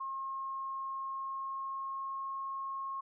sine tone with pitch glide, 1075 to 1082.5 Hz, C6 to C#6, +47 to -41 cents, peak -36 dBFS, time 0-3.01 s, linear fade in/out 10 ms, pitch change +12 cents, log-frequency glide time 0.89-2.39 s, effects none

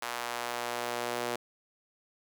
sawtooth tone with high-pass filter sweep, 120.2 Hz, B2, 46 cents flat, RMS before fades -35 dBFS, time 0.02-1.36 s, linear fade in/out 5 ms, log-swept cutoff 950 to 450 Hz, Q 1.1, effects none

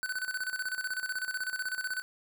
square tone with tremolo, 1508 Hz, F#6, 32 cents sharp, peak -31 dBFS, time 0.03-2.02 s, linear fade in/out 0 ms, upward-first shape square, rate 16 Hz, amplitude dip 70%, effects none

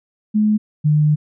sine tone pair in turn, 212.7 / 150.78 Hz, G#3 / D3, +42 / +46 cents, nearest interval tritone, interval 596 cents, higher first, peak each -12 / -11 dBFS, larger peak second, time 0.34-0.58 / 0.84-1.16 s, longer second, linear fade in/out 20 ms, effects none

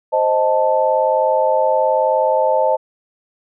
sine chord, A diminished, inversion first, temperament equal, 523.3 / 622.3 / 880 Hz, C5 / Eb5 / A5, 0 / 0 / 0 cents, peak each -17 dBFS, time 0.12-2.77 s, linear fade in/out 20 ms, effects none

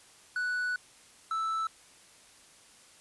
triangle tone pair in turn, 1480 / 1317.8 Hz, F#6 / E6, 0 / -1 cents, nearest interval major second, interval 201 cents, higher first, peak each -27 dBFS, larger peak neither, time 0.36-0.76 / 1.31-1.67 s, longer first, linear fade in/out 2 ms, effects white hiss -57 dBFS RMS until 3 s + resampled to 24000 Hz

